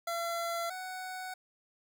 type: tone pair in turn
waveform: 25% pulse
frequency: 679 / 743.7 Hz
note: F5 / F#5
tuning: -49 / +9 cents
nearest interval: major second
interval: 158 cents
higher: second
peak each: -29 / -35 dBFS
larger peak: first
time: 0.07-0.7 / 0.7-1.34 s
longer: second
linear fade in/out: 5 ms
effects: none